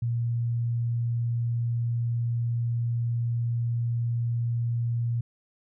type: tone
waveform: sine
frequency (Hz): 117.9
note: A#2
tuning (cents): +20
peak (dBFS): -24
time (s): 0.02-5.21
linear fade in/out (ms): 5
effects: none